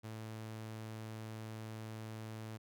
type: tone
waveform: sawtooth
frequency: 110 Hz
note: A2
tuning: in tune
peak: -40 dBFS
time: 0.03-2.58 s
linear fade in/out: 20 ms
effects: none